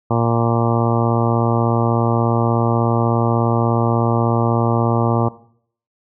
harmonic tone, 116.54 Hz, A#2, in tune, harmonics 1 / 2 / 3 / 4 / 5 / 6 / 7 / 8 / 9 / 10, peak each -18 / -21 / -23 / -24 / -25 / -26 / -26 / -27 / -28 / -28 dBFS, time 0.1-5.29 s, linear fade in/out 10 ms, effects noise-tail reverb RT60 0.6 s tail -18 dB re dry

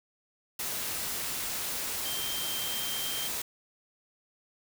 sine tone in noise, 3157 Hz, G7, 12 cents sharp, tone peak -36 dBFS, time 2.05-3.28 s, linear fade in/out 5 ms, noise white, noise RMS -34 dBFS, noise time 0.59-3.42 s, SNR -5 dB, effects none

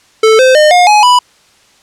square tone with pitch steps, 440 / 517.2 / 608 / 714.8 / 840.3 / 987.8 Hz, A4 / C5 / D#5 / F5 / G#5 / B5, 0 / -20 / -40 / +40 / +20 / 0 cents, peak -4 dBFS, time 0.23-1.19 s, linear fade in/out 5 ms, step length 160 ms, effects white hiss -47 dBFS RMS until 1.82 s + low-pass 7000 Hz 12 dB/octave

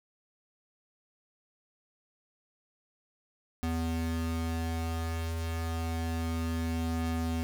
square tone pair together, 82.13 / 246.1 Hz, E2 / B3, -6 / -6 cents, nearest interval octave + perfect fifth, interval 1900 cents, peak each -32 / -37 dBFS, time 3.63-7.43 s, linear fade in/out 0 ms, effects none

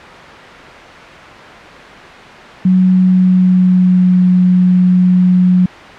sine tone with pitch glide, 185 to 181.82 Hz, F#3 to F#3, 0 to -30 cents, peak -6 dBFS, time 2.65-5.66 s, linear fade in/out 5 ms, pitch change -30 cents, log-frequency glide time 2.9-4.24 s, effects white hiss -31 dBFS RMS until 5.98 s + low-pass 2000 Hz 12 dB/octave

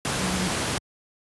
sine tone in noise, 184.2 Hz, F#3, 7 cents flat, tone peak -27 dBFS, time 0.19-0.48 s, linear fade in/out 0 ms, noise pink, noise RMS -26 dBFS, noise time 0.05-0.78 s, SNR -4 dB, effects high-pass 80 Hz 12 dB/octave + resampled to 24000 Hz

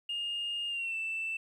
sine tone with pitch glide, 2833 to 2659 Hz, F7 to E7, +24 to +14 cents, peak -31 dBFS, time 0.09-1.37 s, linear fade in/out 5 ms, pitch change -110 cents, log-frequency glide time 0.68-0.96 s, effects tanh soft clip ceiling -29 dBFS + 11-bit

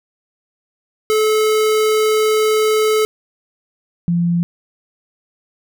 square / sine tone pair in turn, 432.3 / 172.1 Hz, A4 / F3, -31 / -25 cents, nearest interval octave + major third, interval 1594 cents, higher first, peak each -13 dBFS, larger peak neither, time 1.1-3.05 / 4.08-4.43 s, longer first, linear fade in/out 0 ms, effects none

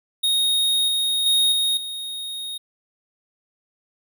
square tone with level steps, 3729 Hz, A#7, in tune, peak -18 / -20 / -16 / -19 / -29 dBFS, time 0.23-2.58 s, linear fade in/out 10 ms, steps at 0.88 / 1.26 / 1.52 / 1.77 s, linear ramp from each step 2 ms, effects none

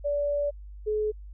sine tone pair in turn, 578 / 426.4 Hz, D5 / G#4, -28 / +46 cents, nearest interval perfect fourth, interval 526 cents, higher first, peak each -24 dBFS, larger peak neither, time 0.04-0.51 / 0.86-1.12 s, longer first, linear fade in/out 20 ms, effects added 50 Hz sine -40 dBFS peak until 1.33 s

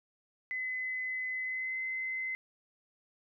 sine tone with pitch glide, 2026 to 2053 Hz, B6 to C7, +44 to -33 cents, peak -33 dBFS, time 0.51-2.35 s, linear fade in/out 0 ms, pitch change +23 cents, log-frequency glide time 1.42-1.78 s, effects none

